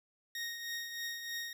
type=tone with tremolo; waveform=20% pulse; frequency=1864.7 Hz; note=A#6; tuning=in tune; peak=-31 dBFS; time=0.35-1.53 s; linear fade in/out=2 ms; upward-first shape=triangle; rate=3.2 Hz; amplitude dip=55%; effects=none